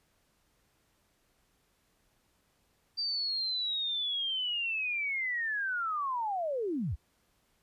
sine linear sweep, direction down, 4699 to 51.6 Hz, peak -30 dBFS, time 2.97-6.96 s, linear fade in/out 20 ms, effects pink hiss -72 dBFS RMS until 7.62 s + resampled to 32000 Hz

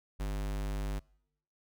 square tone, 50 Hz, G1, 35 cents sharp, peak -33 dBFS, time 0.19-1 s, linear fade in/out 20 ms, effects noise-tail reverb RT60 0.8 s tail -26 dB re dry

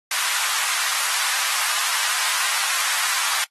pink high-pass noise, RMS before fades -23 dBFS, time 0.11-3.44 s, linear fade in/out 2 ms, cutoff 1000 Hz, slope 24 dB/octave, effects noise-tail reverb RT60 0.1 s tail -22 dB re dry + AAC 32 kbps

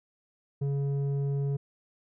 square tone with low-pass filter, 140 Hz, C#3, 18 cents sharp, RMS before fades -29 dBFS, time 0.61-1.57 s, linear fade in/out 10 ms, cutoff 330 Hz, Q 1.4, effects none

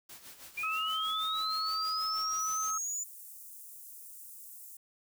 white noise with tremolo, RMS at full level -48 dBFS, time 0.09-2.71 s, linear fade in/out 5 ms, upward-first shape sine, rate 6.3 Hz, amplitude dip 65%
sine linear sweep, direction up, 2361 to 7040 Hz, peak -33 dBFS, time 0.57-3.04 s, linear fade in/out 10 ms
sine tone, 1283 Hz, E6, 47 cents flat, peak -33 dBFS, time 0.63-2.78 s, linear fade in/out 5 ms
white high-pass noise, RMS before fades -49 dBFS, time 2.39-4.77 s, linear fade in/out 5 ms, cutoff 7900 Hz, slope 24 dB/octave
effects none

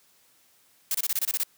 blue noise bursts, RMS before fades -26 dBFS, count 9, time 0.91-1.434 s, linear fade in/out 2 ms, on 36 ms, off 25 ms, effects white hiss -62 dBFS RMS until 1.57 s + high-pass 80 Hz 12 dB/octave

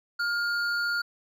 triangle tone pair together, 1412 / 4483 Hz, F6 / C#8, +19 / +19 cents, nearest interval octave + minor sixth, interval 2000 cents, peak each -24 / -33 dBFS, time 0.19-1.02 s, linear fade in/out 10 ms, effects none

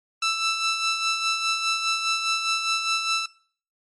15% pulse tone with tremolo, 1326 Hz, E6, 10 cents sharp, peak -14 dBFS, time 0.22-3.26 s, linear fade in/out 5 ms, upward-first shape sine, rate 4.9 Hz, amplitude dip 50%, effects noise-tail reverb RT60 0.5 s tail -20 dB re dry + MP3 48 kbps

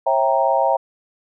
sine chord, C# diminished seventh, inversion none, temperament equal with one note detuned, 542 / 659.3 / 784 / 932.3 Hz, C#5 / E5 / G5 / Bb5, -39 / 0 / 0 / 0 cents, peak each -20 dBFS, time 0.06-0.77 s, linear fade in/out 10 ms, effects none

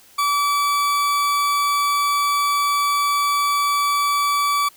40% pulse tone, 1151 Hz, D6, 35 cents flat, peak -16 dBFS, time 0.18-4.69 s, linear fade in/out 10 ms, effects white hiss -50 dBFS RMS until 4.76 s

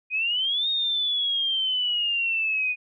sine exponential two-way sweep, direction up then down, 2469 to 3729 to 2469 Hz, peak -22 dBFS, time 0.1-2.76 s, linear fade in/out 50 ms, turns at 0.69 s, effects none

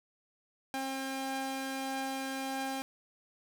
sawtooth tone pair together, 267.6 / 801.2 Hz, C4 / G5, +39 / +38 cents, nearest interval octave + perfect fifth, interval 1899 cents, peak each -33 / -34 dBFS, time 0.74-2.82 s, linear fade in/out 0 ms, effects none

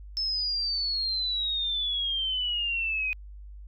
sine exponential sweep, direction down, 5274 to 2490 Hz, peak -26 dBFS, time 0.17-3.13 s, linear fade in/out 0 ms, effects added 50 Hz sine -41 dBFS peak until 3.67 s

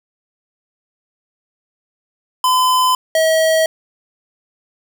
square tone pair in turn, 1017 / 640.7 Hz, C6 / E5, -50 / -49 cents, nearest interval minor sixth, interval 799 cents, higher first, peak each -12 / -12 dBFS, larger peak neither, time 2.44-2.95 / 3.15-3.66 s, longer neither, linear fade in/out 2 ms, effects none

